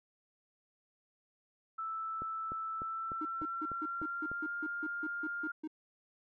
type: tone with pitch glide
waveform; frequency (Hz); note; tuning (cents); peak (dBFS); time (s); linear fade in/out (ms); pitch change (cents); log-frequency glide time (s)
sine; 1318.5 to 1405; E6 to F6; 0 to +10; -36; 1.78-5.52; 10; +110; 2.75-4.52
type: click train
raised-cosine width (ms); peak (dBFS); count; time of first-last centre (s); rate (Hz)
2; -32; 8; 2.22-4.316; 3.34
type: tone bursts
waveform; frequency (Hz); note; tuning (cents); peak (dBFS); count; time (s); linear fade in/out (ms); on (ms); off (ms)
triangle; 311.1; D#4; 0; -35; 13; 3.21-5.676; 5; 42; 160
effects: none